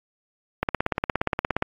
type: click train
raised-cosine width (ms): 0.5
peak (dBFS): -7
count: 18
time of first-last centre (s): 0.63-1.624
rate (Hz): 17.1
effects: AAC 32 kbps